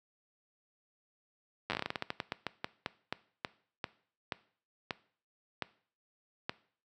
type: slowing click train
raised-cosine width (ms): 0.3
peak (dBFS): -17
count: 25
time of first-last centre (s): 1.7-6.495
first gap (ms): 9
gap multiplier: 1.22
effects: noise-tail reverb RT60 0.5 s tail -19 dB re dry + high-pass 100 Hz 12 dB/octave